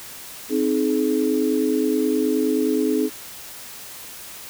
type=chord; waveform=sine; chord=Ab major; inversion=first; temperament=equal with one note detuned; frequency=261.6 / 311.1 / 424.5 Hz; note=C4 / Eb4 / Ab4; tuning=0 / 0 / +38 cents; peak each=-22 dBFS; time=0.49-3.1 s; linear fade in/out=50 ms; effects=white hiss -38 dBFS RMS until 4.49 s